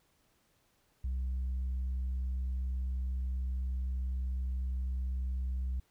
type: tone with tanh clipping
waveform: sine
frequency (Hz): 64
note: C2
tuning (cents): -38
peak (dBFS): -32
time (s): 1.04-5.8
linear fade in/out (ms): 5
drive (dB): 1
effects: pink hiss -72 dBFS RMS until 5.9 s